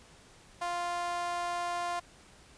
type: tone with high-pass filter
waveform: sawtooth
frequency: 349.2 Hz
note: F4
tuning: in tune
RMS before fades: -34 dBFS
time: 0.61-2 s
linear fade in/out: 10 ms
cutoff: 830 Hz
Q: 8.3
effects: pink hiss -57 dBFS RMS until 2.57 s + resampled to 22050 Hz